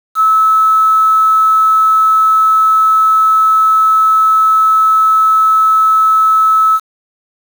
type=tone with quantisation; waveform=sine; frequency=1300 Hz; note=E6; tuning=24 cents flat; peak=-6 dBFS; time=0.15-6.8 s; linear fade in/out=50 ms; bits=5; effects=none